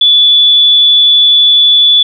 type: tone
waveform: sine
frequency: 3452 Hz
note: A7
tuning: 34 cents flat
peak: -3 dBFS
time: 0.01-2.03 s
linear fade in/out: 5 ms
effects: none